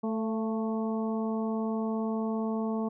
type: harmonic tone with a mistuned harmonic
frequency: 220.6 Hz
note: A3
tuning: 5 cents sharp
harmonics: 1 / 2 / 3 / 4 / 5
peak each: -29 / -35 / -39 / -41 / -43 dBFS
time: 0.03-2.89 s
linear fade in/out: 10 ms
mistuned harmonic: 3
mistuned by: +32 cents
effects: none